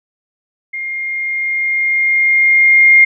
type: tone with level ramp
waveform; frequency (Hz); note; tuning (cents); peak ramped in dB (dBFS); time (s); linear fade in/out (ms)
sine; 2123; C7; +25; -20 to -3; 0.73-3.05; 10
effects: none